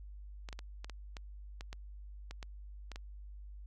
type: clicks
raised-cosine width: 0.2 ms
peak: -28 dBFS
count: 12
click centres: 0.488 / 0.528 / 0.591 / 0.845 / 0.897 / 1.168 / 1.609 / 1.729 / 2.31 / 2.428 / 2.917 / 2.959 s
effects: added 50 Hz sine -46 dBFS peak until 3.66 s